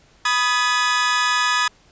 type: chord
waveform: sawtooth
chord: G# minor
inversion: first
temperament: equal with one note detuned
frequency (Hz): 987.8 / 1244.5 / 1698.1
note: B5 / D#6 / G#6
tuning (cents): 0 / 0 / +38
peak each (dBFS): -19 / -17 / -17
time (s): 0.25-1.68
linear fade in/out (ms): 5
effects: pink hiss -54 dBFS RMS until 1.91 s + resampled to 16000 Hz